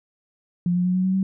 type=tone with pitch steps; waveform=sine; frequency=175.8 / 178.77 / 181.79 / 184.86 / 187.98 / 191.16 Hz; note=F3 / F3 / F#3 / F#3 / F#3 / G3; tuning=+12 / +41 / -30 / -1 / +28 / -43 cents; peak=-18 dBFS; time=0.66-1.23 s; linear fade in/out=2 ms; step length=95 ms; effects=none